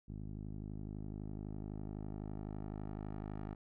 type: tone with low-pass filter sweep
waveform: 10% pulse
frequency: 51.91 Hz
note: G#1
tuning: in tune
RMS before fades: -44 dBFS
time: 0.08-3.55 s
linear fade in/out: 10 ms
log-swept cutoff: 230 to 1300 Hz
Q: 0.71
effects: none